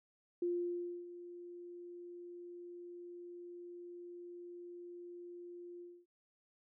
sine tone with ADSR envelope, 350 Hz, F4, 4 cents sharp, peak -32 dBFS, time 0.42-6.06 s, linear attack 4 ms, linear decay 630 ms, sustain -15 dB, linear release 250 ms, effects none

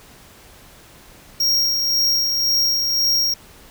square tone with tremolo, 5588 Hz, F8, in tune, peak -15 dBFS, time 1.4-3.34 s, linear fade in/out 5 ms, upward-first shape sine, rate 1.9 Hz, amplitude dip 35%, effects pink hiss -46 dBFS RMS until 3.7 s

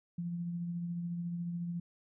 sine tone with tremolo, 172.4 Hz, F3, 22 cents flat, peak -33 dBFS, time 0.18-1.8 s, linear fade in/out 5 ms, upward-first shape triangle, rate 14 Hz, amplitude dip 35%, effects none

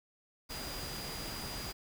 sine tone in noise, 4869 Hz, D#8, 38 cents flat, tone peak -45 dBFS, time 0.49-1.73 s, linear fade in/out 20 ms, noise pink, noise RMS -42 dBFS, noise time 0.49-1.73 s, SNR -6 dB, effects none

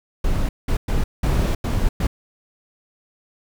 brown noise bursts at uneven times, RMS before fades -19 dBFS, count 6, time 0.24-0.49 / 0.68-0.77 / 0.88-1.04 / 1.23-1.55 / 1.64-1.89 / 2-2.07 s, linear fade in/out 5 ms, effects none

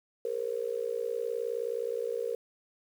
sine tone with amplitude modulation, 468.3 Hz, A#4, 8 cents sharp, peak -26 dBFS, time 0.25-2.35 s, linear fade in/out 2 ms, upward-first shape sine, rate 59.3 Hz, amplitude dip 95%, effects 9-bit

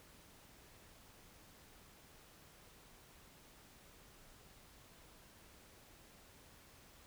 silence, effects pink hiss -62 dBFS RMS until 7.06 s

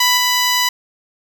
10% pulse tone with level steps, 990 Hz, B5, 4 cents sharp, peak -3 / -5 dBFS, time 0-0.69 s, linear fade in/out 5 ms, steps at 0.17 s, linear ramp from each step 5 ms, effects none

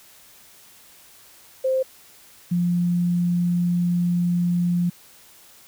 sine tone pair in turn, 523.3 / 175.19 Hz, C5 / F3, 0 / +6 cents, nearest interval octave + perfect fifth, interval 1894 cents, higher first, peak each -18 dBFS, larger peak neither, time 1.64-1.83 / 2.51-4.9 s, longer second, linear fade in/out 10 ms, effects white hiss -50 dBFS RMS until 5.67 s

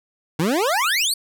25% pulse exponential sweep, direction up, 146.83 to 4699 Hz, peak -14 dBFS, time 0.39-1.14 s, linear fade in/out 5 ms, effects none

